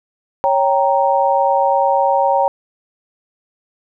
sine chord, G diminished, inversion second, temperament equal, 554.4 / 784 / 932.3 Hz, Db5 / G5 / Bb5, 0 / 0 / 0 cents, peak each -16 dBFS, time 0.44-2.48 s, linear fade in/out 0 ms, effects none

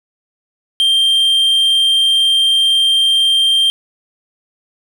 triangle tone, 3171 Hz, G7, 19 cents sharp, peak -8 dBFS, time 0.8-3.7 s, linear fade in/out 0 ms, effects none

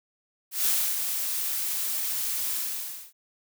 blue noise with ADSR envelope, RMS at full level -23 dBFS, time 0.51-3.13 s, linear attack 150 ms, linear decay 290 ms, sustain -6 dB, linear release 570 ms, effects none

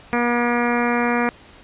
harmonic tone with a mistuned harmonic, 239.9 Hz, A#3, 50 cents sharp, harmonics 1 / 2 / 3 / 4 / 5 / 6 / 7 / 8 / 9 / 10, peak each -21 / -24 / -26 / -27 / -28 / -29 / -29 / -30 / -31 / -31 dBFS, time 0.13-1.29 s, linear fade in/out 0 ms, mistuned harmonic 10, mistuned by -16 cents, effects pink hiss -46 dBFS RMS until 1.63 s + resampled to 8000 Hz

